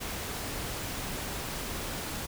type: noise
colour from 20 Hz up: pink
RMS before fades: -36 dBFS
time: 0-2.27 s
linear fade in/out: 20 ms
effects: none